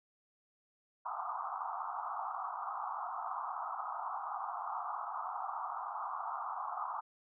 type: band-pass noise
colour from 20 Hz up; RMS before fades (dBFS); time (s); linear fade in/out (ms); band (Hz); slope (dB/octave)
white; -40; 1.05-7.01; 10; 710 to 1300; 96
effects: none